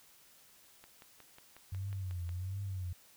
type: click train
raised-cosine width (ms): 0.3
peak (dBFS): -37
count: 9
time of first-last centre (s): 0.84-2.292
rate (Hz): 5.51
type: tone with vibrato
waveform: sine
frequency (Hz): 92.5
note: F#2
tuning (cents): 0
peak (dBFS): -36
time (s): 1.72-2.93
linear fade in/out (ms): 5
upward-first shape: triangle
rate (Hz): 1.4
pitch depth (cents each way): 140
effects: white hiss -62 dBFS RMS until 3.16 s